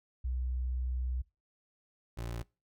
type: tone pair in turn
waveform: sine / 25% pulse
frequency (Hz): 62.7 / 58.21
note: B1 / A#1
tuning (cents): +27 / -2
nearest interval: minor second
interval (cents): 129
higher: first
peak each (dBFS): -31 / -33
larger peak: first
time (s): 0.24-1.22 / 2.17-2.43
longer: first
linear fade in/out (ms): 10
effects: noise-tail reverb RT60 0.3 s tail -24 dB re dry